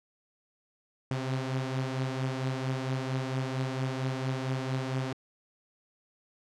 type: beating tone pair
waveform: sawtooth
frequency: 130.2 / 134.6 Hz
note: C3 / C3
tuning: -8 / +49 cents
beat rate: 4.4 Hz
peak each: -27 / -32 dBFS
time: 1.11-5.13 s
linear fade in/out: 2 ms
effects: low-pass 6000 Hz 12 dB/octave